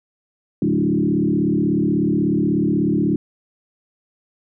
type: tone with frequency modulation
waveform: sine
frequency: 248.7 Hz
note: B3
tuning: 12 cents sharp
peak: -15 dBFS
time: 0.62-3.16 s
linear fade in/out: 2 ms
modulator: 36.4 Hz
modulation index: 2.7
effects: none